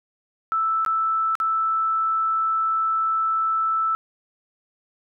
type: tone with dropouts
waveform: sine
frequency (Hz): 1318.5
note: E6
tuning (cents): 0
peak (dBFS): -19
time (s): 0.52-3.95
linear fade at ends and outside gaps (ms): 0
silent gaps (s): 0.849-0.862 / 1.353-1.401
effects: none